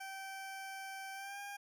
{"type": "tone with pitch glide", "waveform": "20% pulse", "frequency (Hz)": [775, 805.6], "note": ["G5", "G5"], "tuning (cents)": [-20, 47], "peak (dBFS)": -39, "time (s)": [0, 1.57], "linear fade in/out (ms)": 10, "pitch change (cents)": 67, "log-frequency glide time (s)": [1.13, 1.4], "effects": []}